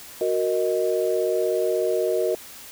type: chord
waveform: sine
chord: D# minor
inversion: first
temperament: equal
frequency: 370 / 466.2 / 622.3 Hz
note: F#4 / A#4 / D#5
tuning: 0 / 0 / 0 cents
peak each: -24 / -24 / -25 dBFS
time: 0.21-2.35 s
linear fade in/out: 2 ms
effects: white hiss -42 dBFS RMS until 2.71 s